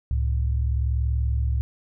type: tone pair together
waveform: sine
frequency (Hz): 68.5 / 109.3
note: C#2 / A2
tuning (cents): -20 / -11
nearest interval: minor sixth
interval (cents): 809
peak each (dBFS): -21 / -27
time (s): 0.11-1.61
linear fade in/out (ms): 0
effects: none